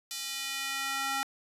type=tone with high-pass filter sweep; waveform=square; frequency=272 Hz; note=C#4; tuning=33 cents flat; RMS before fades=-34 dBFS; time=0.11-1.23 s; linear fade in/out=0 ms; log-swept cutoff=4200 to 1000 Hz; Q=1.1; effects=resampled to 32000 Hz